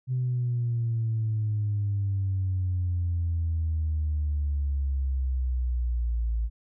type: exponential sweep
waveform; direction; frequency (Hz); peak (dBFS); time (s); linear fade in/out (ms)
sine; down; 128.5 to 55.4; -23; 0.07-6.5; 50
effects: tanh soft clip ceiling -20 dBFS